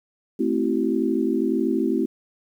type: chord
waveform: sine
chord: A minor seventh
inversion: none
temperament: equal with one note detuned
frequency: 220 / 261.6 / 329.6 / 381.9 Hz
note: A3 / C4 / E4 / G4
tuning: 0 / 0 / 0 / -45 cents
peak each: -26 / -24 / -24 / -26 dBFS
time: 0.39-2.06 s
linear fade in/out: 10 ms
effects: 9-bit

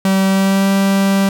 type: tone with pitch glide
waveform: 45% pulse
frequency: 192.4 to 195.65 Hz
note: G3 to G3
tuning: -32 to -3 cents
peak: -11 dBFS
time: 0.05-1.29 s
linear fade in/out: 2 ms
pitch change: +29 cents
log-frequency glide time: 0.25-0.7 s
effects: none

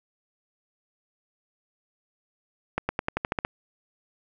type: accelerating click train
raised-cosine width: 0.5 ms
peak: -10 dBFS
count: 9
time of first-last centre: 2.78-3.449 s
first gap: 110 ms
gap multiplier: 0.92
effects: none

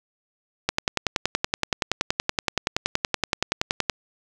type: click train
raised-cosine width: 0.2 ms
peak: -3 dBFS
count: 35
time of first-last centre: 0.69-3.898 s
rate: 10.6 Hz
effects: none

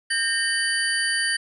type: tone cluster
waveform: sine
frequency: 1595 / 1835 / 3020 / 4630 / 9530 Hz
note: G6 / A#6 / F#7 / D8 / D9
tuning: +30 / -28 / +35 / -25 / +24 cents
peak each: -29 / -24 / -31 / -27 / -29 dBFS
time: 0.1-1.37 s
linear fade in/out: 10 ms
effects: none

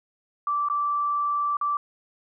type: tone with dropouts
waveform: sine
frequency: 1166 Hz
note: D6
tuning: 13 cents flat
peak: -22 dBFS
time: 0.47-1.77 s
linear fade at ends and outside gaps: 2 ms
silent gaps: 0.686-0.699 / 1.569-1.612 s
effects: none

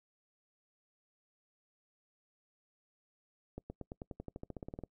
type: accelerating click train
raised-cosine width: 2 ms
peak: -29 dBFS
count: 17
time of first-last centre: 3.58-4.837 s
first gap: 120 ms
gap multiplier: 0.94
effects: noise-tail reverb RT60 0.1 s tail -25 dB re dry

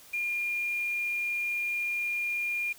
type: tone with quantisation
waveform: sine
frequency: 2412 Hz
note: D7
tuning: 46 cents sharp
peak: -28 dBFS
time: 0.13-2.73 s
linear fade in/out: 10 ms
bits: 8
effects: white hiss -53 dBFS RMS until 2.78 s

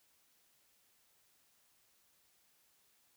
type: silence
effects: white hiss -72 dBFS RMS until 3.16 s

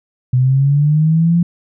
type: linear sweep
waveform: sine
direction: up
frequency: 124.6 to 173.9 Hz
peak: -9 dBFS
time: 0.33-1.43 s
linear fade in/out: 5 ms
effects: none

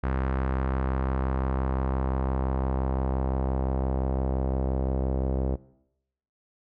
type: tone with low-pass filter sweep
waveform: sawtooth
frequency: 65.8 Hz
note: C2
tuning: 10 cents sharp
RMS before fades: -27 dBFS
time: 0.03-5.56 s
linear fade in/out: 10 ms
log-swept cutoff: 1500 to 560 Hz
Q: 1.6
effects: noise-tail reverb RT60 0.8 s tail -20 dB re dry

